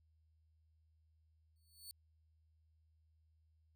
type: tone with exponential growth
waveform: 15% pulse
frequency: 4450 Hz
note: C#8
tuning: 6 cents sharp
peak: -40 dBFS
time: 1.56-1.91 s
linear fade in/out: 0 ms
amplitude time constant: 75 ms
effects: added 79 Hz sine -70 dBFS peak until 3.75 s